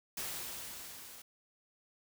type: noise with level ramp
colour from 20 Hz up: white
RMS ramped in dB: -39 to -52 dBFS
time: 0.17-1.22 s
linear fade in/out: 5 ms
effects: none